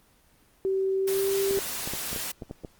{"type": "tone with pitch glide", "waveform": "sine", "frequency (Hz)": [384.2, 392.3], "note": ["G4", "G4"], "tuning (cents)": [-35, 1], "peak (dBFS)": -23, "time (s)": [0.65, 1.59], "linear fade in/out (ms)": 0, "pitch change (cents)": 36, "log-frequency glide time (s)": [0.98, 1.3]}
{"type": "noise", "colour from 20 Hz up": "white", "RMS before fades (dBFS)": -33, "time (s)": [1.07, 2.32], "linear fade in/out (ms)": 10}
{"type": "clicks", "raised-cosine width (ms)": 2, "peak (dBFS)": -22, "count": 9, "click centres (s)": [1.51, 1.574, 1.875, 1.936, 2.13, 2.162, 2.422, 2.511, 2.648]}
{"effects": ["pink hiss -61 dBFS RMS until 2.79 s", "Opus 24 kbps"]}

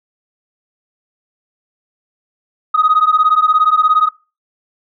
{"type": "beating tone pair", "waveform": "sine", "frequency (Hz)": [1244.5, 1261.5], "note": ["D#6", "D#6"], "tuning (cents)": [0, 23], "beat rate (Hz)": 17, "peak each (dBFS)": -11, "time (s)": [2.74, 4.09], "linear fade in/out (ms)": 10, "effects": ["noise-tail reverb RT60 0.3 s tail -21 dB re dry", "tanh soft clip ceiling -4 dBFS"]}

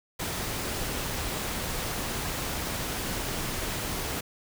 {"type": "noise", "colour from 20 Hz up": "pink", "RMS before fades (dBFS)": -32, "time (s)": [0.19, 4.21], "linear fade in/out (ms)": 10, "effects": []}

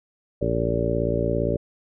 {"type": "harmonic tone", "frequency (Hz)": 57.5, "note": "A#1", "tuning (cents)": -23, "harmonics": [1, 2, 3, 4, 5, 6, 7, 8, 10], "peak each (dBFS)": [-30, -28, -30, -33, -31, -32, -28, -29, -27], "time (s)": [0.41, 1.57], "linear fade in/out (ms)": 10, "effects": []}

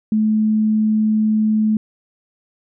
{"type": "tone", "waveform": "sine", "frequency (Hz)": 216, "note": "A3", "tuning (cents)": -32, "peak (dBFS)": -13, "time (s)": [0.12, 1.77], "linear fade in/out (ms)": 2, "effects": []}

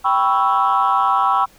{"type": "chord", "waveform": "sine", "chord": "C# half-diminished seventh", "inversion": "second", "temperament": "equal", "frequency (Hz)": [784, 987.8, 1108.7, 1318.5], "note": ["G5", "B5", "C#6", "E6"], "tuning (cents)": [0, 0, 0, 0], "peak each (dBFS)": -18, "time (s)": [0.04, 1.46], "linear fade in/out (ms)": 20, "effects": ["tanh soft clip ceiling -7 dBFS", "pink hiss -50 dBFS RMS until 1.58 s"]}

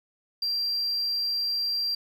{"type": "tone", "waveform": "sine", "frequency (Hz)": 4732, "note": "D8", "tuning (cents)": 12, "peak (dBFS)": -23, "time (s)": [0.42, 1.95], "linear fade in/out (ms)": 5, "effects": ["tanh soft clip ceiling -23 dBFS", "9-bit"]}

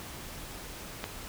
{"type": "click", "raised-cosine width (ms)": 0.3, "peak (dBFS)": -18, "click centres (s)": 1.041, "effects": ["pink hiss -43 dBFS RMS until 1.28 s"]}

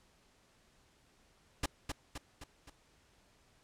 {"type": "noise with echo", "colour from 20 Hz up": "pink", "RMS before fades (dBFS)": -33, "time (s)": [1.63, 1.66], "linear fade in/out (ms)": 5, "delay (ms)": 260, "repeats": 4, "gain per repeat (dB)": -5, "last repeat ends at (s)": 2.7, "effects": ["pink hiss -68 dBFS RMS until 3.63 s", "low-pass 9000 Hz 12 dB/octave"]}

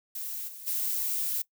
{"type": "noise with level steps", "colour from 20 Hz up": "violet", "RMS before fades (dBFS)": [-36, -44, -30], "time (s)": [0.15, 1.42], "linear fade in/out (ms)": 5, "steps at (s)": [0.47, 0.66], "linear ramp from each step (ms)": 20, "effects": ["noise-tail reverb RT60 0.1 s tail -21 dB re dry"]}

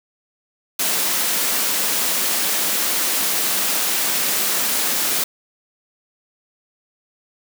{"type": "high-pass noise", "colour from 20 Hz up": "white", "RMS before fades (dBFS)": -20, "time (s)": [0.79, 5.24], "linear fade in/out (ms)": 5, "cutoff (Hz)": 160, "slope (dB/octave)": 96, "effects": []}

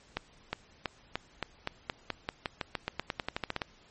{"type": "accelerating click train", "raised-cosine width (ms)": 0.3, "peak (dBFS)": -15, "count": 22, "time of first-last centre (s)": [0.17, 3.618], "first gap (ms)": 360, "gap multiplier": 0.91, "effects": ["pink hiss -60 dBFS RMS until 3.9 s", "MP3 32 kbps"]}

